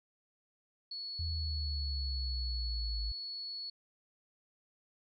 sine tone, 4394 Hz, C#8, 16 cents flat, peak -39 dBFS, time 0.91-3.7 s, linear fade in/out 5 ms
sine exponential sweep, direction down, 82.9 to 53 Hz, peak -34 dBFS, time 1.19-3.12 s, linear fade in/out 5 ms
effects none

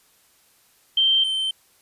sine / triangle tone pair in turn, 3136 / 3105 Hz, G7 / G7, 0 / -17 cents, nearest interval unison, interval 17 cents, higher first, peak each -15 / -20 dBFS, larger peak first, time 0.97-1.24 / 1.24-1.51 s, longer neither, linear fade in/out 5 ms, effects white hiss -59 dBFS RMS until 1.81 s + resampled to 32000 Hz

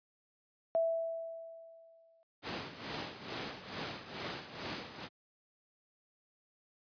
sine tone with exponential decay, 659.3 Hz, E5, in tune, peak -26 dBFS, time 0.75-2.23 s, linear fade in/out 0 ms, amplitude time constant 320 ms
pink noise with tremolo, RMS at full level -38 dBFS, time 2.42-5.09 s, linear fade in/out 50 ms, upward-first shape sine, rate 2.3 Hz, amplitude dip 70%
effects high-pass 150 Hz 12 dB/octave + resampled to 11025 Hz

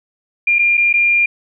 sine tone with dropouts, 2400 Hz, D7, 37 cents sharp, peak -10 dBFS, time 0.47-1.26 s, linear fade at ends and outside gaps 5 ms, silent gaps 0.586-0.591 / 0.772-0.776 / 0.929-0.938 s, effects none

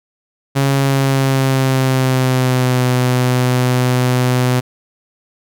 sawtooth tone with pitch glide, 137.4 to 126 Hz, C#3 to B2, -15 to +35 cents, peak -8 dBFS, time 0.55-4.61 s, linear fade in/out 20 ms, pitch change -150 cents, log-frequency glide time 0.77-2.84 s, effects none

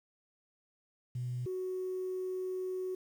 sine tone pair in turn, 123.8 / 371 Hz, B2 / F#4, +5 / +5 cents, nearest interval octave + perfect fifth, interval 1900 cents, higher second, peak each -33 / -33 dBFS, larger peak neither, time 1.15-1.46 / 1.46-2.95 s, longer second, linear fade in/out 5 ms, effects tanh soft clip ceiling -30 dBFS + 10-bit

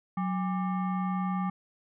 sine tone with frequency modulation, 185 Hz, F#3, in tune, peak -27 dBFS, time 0.17-1.5 s, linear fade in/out 5 ms, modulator 995 Hz, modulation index 0.75, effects none

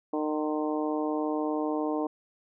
harmonic tone with a mistuned harmonic, 152.8 Hz, D#3, 31 cents flat, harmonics 2 / 3 / 4 / 5 / 6 / 7, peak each -29 / -33 / -35 / -37 / -39 / -40 dBFS, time 0.13-2.07 s, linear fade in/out 5 ms, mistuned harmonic 7, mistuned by -31 cents, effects none

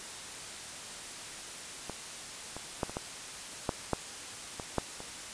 clicks, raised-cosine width 1 ms, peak -23 / -26 / -15 / -26 / -19 / -14 / -13 / -23 / -13 / -28 dBFS, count 10, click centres 1.897 / 2.566 / 2.832 / 2.896 / 2.969 / 3.692 / 3.933 / 4.598 / 4.783 / 5.004 s, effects white hiss -43 dBFS RMS until 5.33 s + resampled to 22050 Hz

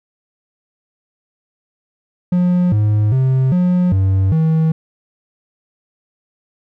triangle tone with pitch steps, 178.6 / 105.7 / 131.3 / 179.6 / 95.9 / 159.9 Hz, F3 / G#2 / C3 / F3 / G2 / D#3, +39 / +31 / +6 / +49 / -37 / +48 cents, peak -9 dBFS, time 2.32-4.72 s, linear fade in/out 5 ms, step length 400 ms, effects none

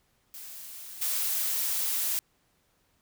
blue noise with level steps, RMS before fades -43 / -29 dBFS, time 0.34-2.19 s, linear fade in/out 0 ms, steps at 1.01 s, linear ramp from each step 10 ms, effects pink hiss -70 dBFS RMS until 3.01 s

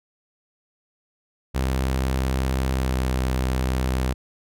sawtooth tone with pitch glide, 65.41 to 64.21 Hz, C2 to C2, 0 to -32 cents, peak -17 dBFS, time 1.54-4.14 s, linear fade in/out 20 ms, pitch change -32 cents, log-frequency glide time 2.78-2.91 s, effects none

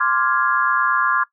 sine chord, D half-diminished seventh, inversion third, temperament equal, 1046.5 / 1174.7 / 1396.9 / 1661.2 Hz, C6 / D6 / F6 / Ab6, 0 / 0 / 0 / 0 cents, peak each -21 dBFS, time 0-1.24 s, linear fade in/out 10 ms, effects noise-tail reverb RT60 0.1 s tail -19 dB re dry

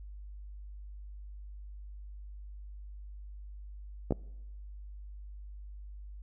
clicks, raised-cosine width 2 ms, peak -16 dBFS, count 2, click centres 4.108 / 4.123 s, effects noise-tail reverb RT60 1.0 s tail -24 dB re dry + added 50 Hz sine -43 dBFS peak until 6.22 s

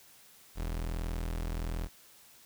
35% pulse tone, 41.2 Hz, E1, in tune, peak -31 dBFS, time 0.55-1.89 s, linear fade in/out 50 ms, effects white hiss -58 dBFS RMS until 2.45 s

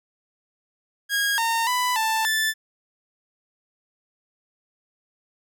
sawtooth tone with pitch steps, 1637 / 915 / 995 / 885 / 1757 Hz, G#6 / A#5 / B5 / A5 / A6, -25 / -32 / +13 / +10 / -3 cents, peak -17 dBFS, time 1.09-2.54 s, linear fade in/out 50 ms, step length 290 ms, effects none

